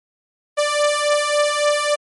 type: beating tone pair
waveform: sawtooth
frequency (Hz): 587.3 / 590.9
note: D5 / D5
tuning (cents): 0 / +10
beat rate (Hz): 3.6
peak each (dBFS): -16 / -14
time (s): 0.57-1.96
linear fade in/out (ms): 20
effects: MP3 48 kbps